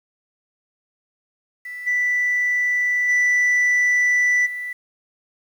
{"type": "tone with level steps", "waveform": "sine", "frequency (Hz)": 1975.5, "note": "B6", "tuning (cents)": 0, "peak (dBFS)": [-30, -16, -12, -26], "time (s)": [1.65, 4.73], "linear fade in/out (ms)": 5, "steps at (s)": [1.86, 3.08, 4.45], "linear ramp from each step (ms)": 20, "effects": ["tanh soft clip ceiling -14 dBFS", "8-bit"]}